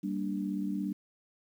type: chord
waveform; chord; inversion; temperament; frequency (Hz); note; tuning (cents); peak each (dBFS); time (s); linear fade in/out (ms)
sine; G minor; none; equal; 196 / 233.1 / 293.7; G3 / Bb3 / D4; 0 / 0 / 0; -33 / -39 / -35; 0.03-0.93; 10
effects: 10-bit